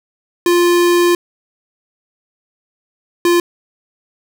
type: tone pair in turn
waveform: square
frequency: 349.2 / 347.2 Hz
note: F4 / F4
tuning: 0 / -10 cents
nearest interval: unison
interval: 10 cents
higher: first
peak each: -10 dBFS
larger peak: neither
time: 0.46-1.15 / 3.25-3.4 s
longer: first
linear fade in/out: 2 ms
effects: none